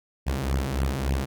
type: beating tone pair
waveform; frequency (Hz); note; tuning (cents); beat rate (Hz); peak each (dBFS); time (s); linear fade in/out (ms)
sawtooth; 65.41 / 68.91; C2 / C#2; 0 / -10; 3.5; -23; 0.26-1.26; 20
effects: none